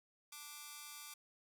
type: tone with amplitude modulation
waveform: 5% pulse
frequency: 1174.7 Hz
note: D6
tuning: in tune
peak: -33 dBFS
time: 0.32-1.14 s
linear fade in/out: 5 ms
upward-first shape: sine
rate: 295 Hz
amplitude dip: 100%
effects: none